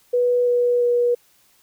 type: tone with pitch steps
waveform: sine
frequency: 490 / 486.3 / 482.7 Hz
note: B4 / B4 / B4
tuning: -14 / -27 / -40 cents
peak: -15 dBFS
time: 0.13-1.15 s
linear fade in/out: 10 ms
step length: 340 ms
effects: white hiss -58 dBFS RMS until 1.62 s